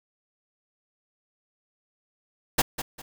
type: noise with echo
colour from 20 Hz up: pink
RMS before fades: -19 dBFS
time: 2.58-2.62 s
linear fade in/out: 10 ms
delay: 200 ms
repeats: 2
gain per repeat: -11 dB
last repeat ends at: 3.02 s
effects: none